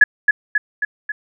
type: tone with echo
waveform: sine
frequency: 1695 Hz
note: G#6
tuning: 35 cents sharp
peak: -4 dBFS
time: 0.01-0.04 s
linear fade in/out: 5 ms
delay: 270 ms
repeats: 4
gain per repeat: -4 dB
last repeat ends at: 1.12 s
effects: none